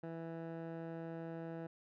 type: tone with low-pass filter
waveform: 15% pulse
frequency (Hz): 164.81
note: E3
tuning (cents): 0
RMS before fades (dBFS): -45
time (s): 0.03-1.67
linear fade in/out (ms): 5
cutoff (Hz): 1200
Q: 0.82
effects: none